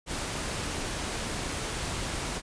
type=noise; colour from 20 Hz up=pink; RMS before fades=-33 dBFS; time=0.06-2.42 s; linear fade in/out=50 ms; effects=resampled to 22050 Hz